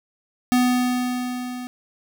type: tone with level ramp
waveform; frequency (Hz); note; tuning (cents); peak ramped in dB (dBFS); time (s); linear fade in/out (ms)
square; 248.9; B3; +14; -15 to -31; 0.52-1.67; 0
effects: none